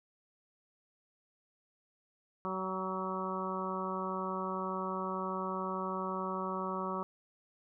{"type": "harmonic tone with a mistuned harmonic", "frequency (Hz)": 188.4, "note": "F#3", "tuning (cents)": 32, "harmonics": [1, 2, 3, 4, 5, 6, 7], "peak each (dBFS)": [-40, -41, -43, -48, -41, -39, -43], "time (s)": [2.45, 7.03], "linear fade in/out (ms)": 0, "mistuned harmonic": 7, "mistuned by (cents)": -20, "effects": []}